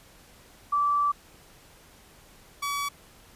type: tone pair in turn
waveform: sine / sawtooth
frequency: 1161 / 1138.4 Hz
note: D6 / C#6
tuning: -20 / +46 cents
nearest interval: unison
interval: 34 cents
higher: first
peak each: -21 / -24 dBFS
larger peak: first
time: 0.72-1.12 / 2.62-2.89 s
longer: first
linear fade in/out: 10 ms
effects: pink hiss -54 dBFS RMS until 3.35 s + resampled to 32000 Hz